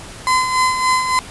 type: tone with tremolo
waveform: 35% pulse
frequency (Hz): 1023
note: C6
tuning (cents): -39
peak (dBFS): -10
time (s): 0.27-1.19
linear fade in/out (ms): 0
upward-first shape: sine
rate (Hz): 3.5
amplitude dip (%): 55
effects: pink hiss -35 dBFS RMS until 1.3 s + resampled to 24000 Hz